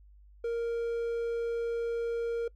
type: tone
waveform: triangle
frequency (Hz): 466.2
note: A#4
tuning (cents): 0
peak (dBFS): -27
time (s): 0.44-2.48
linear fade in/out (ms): 5
effects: noise-tail reverb RT60 0.1 s tail -23 dB re dry + added 50 Hz sine -53 dBFS peak until 2.55 s